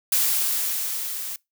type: noise with level ramp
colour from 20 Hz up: blue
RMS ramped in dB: -20 to -32 dBFS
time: 0.12-1.36 s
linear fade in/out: 2 ms
effects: noise-tail reverb RT60 0.2 s tail -24 dB re dry